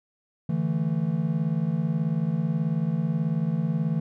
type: chord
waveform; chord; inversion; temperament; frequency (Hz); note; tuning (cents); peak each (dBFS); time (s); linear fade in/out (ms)
triangle; D suspended second; none; just; 146.83 / 165.19 / 220.2; D3 / E3 / A3; 0 / +4 / +2; -27 / -23 / -28; 0.49-4; 5
effects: none